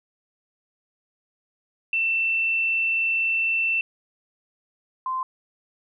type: tone pair in turn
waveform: sine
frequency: 2679 / 1037.7 Hz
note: E7 / C6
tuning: +27 / -15 cents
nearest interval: octave + major third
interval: 1642 cents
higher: first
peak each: -20 / -24 dBFS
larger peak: first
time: 1.93-3.81 / 5.06-5.23 s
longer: first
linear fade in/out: 2 ms
effects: none